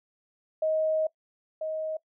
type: tone pair in turn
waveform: sine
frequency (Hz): 629 / 629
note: D#5 / D#5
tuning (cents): +19 / +19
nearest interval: unison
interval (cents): 0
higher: neither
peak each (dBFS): -23 / -29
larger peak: first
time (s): 0.62-1.07 / 1.61-1.97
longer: first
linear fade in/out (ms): 5
effects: noise-tail reverb RT60 0.1 s tail -21 dB re dry